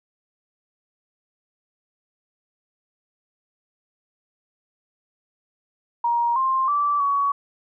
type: tone with pitch steps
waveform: sine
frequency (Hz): 944 / 1055 / 1162 / 1125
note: A#5 / C6 / D6 / C#6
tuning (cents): +22 / +14 / -19 / +25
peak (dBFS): -18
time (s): 6.04-7.32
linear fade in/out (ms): 5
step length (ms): 320
effects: none